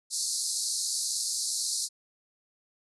pink band-pass noise, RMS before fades -31 dBFS, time 0.1-1.89 s, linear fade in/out 50 ms, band 4100 to 11000 Hz, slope 96 dB/octave, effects none

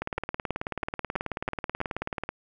two click trains, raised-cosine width 0.5 ms, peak -14 / -15 dBFS, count 6 / 43, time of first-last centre 0.18-1.814 / 0.02-2.29 s, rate 3.06 / 18.5 Hz, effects none

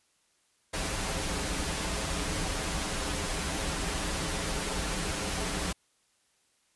pink noise with comb filter, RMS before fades -32 dBFS, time 0.73-5.73 s, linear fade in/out 10 ms, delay 8.4 ms, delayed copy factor -0.6, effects white hiss -70 dBFS RMS until 6.75 s + resampled to 24000 Hz

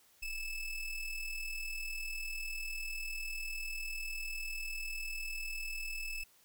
square ring-modulated tone, 1300 Hz, E6, 24 cents flat, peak -35 dBFS, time 0.22-6.24 s, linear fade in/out 10 ms, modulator 1320 Hz, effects white hiss -66 dBFS RMS until 6.44 s

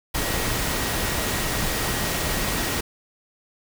sine tone in noise, 1896 Hz, A#6, 29 cents sharp, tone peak -36 dBFS, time 0.14-2.81 s, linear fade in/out 10 ms, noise pink, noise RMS -25 dBFS, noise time 0.14-2.81 s, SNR -14 dB, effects none

